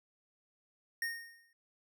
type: tone with exponential decay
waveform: square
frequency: 1849 Hz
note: A#6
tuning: 15 cents flat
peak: -32 dBFS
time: 1.02-1.53 s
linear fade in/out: 2 ms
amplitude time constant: 110 ms
effects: none